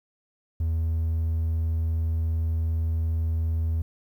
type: tone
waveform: triangle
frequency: 81.3 Hz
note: E2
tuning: 23 cents flat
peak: -20 dBFS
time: 0.6-3.82 s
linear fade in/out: 5 ms
effects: tanh soft clip ceiling -16 dBFS + 10-bit